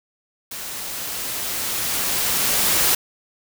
white noise with level ramp, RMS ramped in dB -32 to -17 dBFS, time 0.51-2.95 s, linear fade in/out 5 ms, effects none

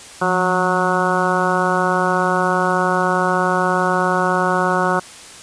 harmonic tone with a mistuned harmonic, 183.3 Hz, F#3, 16 cents flat, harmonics 1 / 2 / 3 / 4 / 5 / 6 / 7 / 8, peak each -23 / -23 / -23 / -23 / -23 / -23 / -23 / -23 dBFS, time 0.21-5 s, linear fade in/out 10 ms, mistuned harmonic 1, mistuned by -79 cents, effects white hiss -38 dBFS RMS until 5.42 s + resampled to 22050 Hz

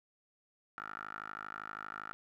10% pulse tone with band-pass filter, 52.6 Hz, G#1, 23 cents sharp, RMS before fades -45 dBFS, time 0.78-2.13 s, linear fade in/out 0 ms, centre 1400 Hz, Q 7.1, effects none

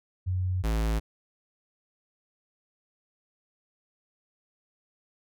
sine / square tone pair in turn, 91.9 / 54.9 Hz, F#2 / A1, -11 / -3 cents, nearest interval major sixth, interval 892 cents, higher first, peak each -25 dBFS, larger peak neither, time 0.26-0.63 / 0.63-1 s, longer neither, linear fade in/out 20 ms, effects none

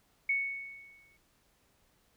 sine tone with exponential decay, 2217 Hz, C#7, in tune, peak -25 dBFS, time 0.29-1.17 s, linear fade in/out 5 ms, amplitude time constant 190 ms, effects pink hiss -70 dBFS RMS until 2.16 s

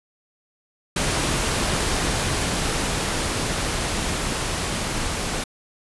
pink noise with level ramp, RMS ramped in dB -22 to -26 dBFS, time 0.96-5.44 s, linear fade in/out 5 ms, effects resampled to 24000 Hz

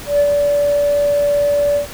sine tone with ADSR envelope, 578 Hz, D5, 28 cents flat, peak -7 dBFS, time 0.06-1.87 s, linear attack 140 ms, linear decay 57 ms, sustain -4 dB, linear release 110 ms, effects tanh soft clip ceiling -7 dBFS + pink hiss -32 dBFS RMS until 1.93 s

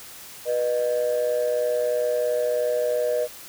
sine tone pair together, 489.5 / 612.5 Hz, B4 / D#5, -15 / -27 cents, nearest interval major third, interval 388 cents, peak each -22 dBFS, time 0.45-3.28 s, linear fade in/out 50 ms, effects tanh soft clip ceiling -16 dBFS + white hiss -42 dBFS RMS until 3.48 s

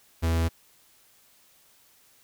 45% pulse tone, 82.41 Hz, E2, in tune, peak -22 dBFS, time 0.22-0.49 s, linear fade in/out 20 ms, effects white hiss -60 dBFS RMS until 2.23 s

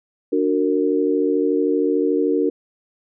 sine chord, D augmented, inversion none, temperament just, 293.7 / 367.1 / 458.9 Hz, D4 / F#4 / A#4, 0 / -14 / -27 cents, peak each -20 / -21 / -20 dBFS, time 0.32-2.5 s, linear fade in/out 10 ms, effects none

